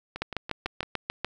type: two click trains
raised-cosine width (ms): 0.3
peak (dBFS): -19 / -12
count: 5 / 8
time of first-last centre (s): 0.16-0.83 / 0.22-1.246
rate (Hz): 5.97 / 6.82
effects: none